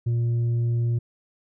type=tone with tanh clipping; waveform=triangle; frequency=117.9 Hz; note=A#2; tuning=20 cents sharp; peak=-21 dBFS; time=0.06-0.99 s; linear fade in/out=10 ms; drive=8 dB; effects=none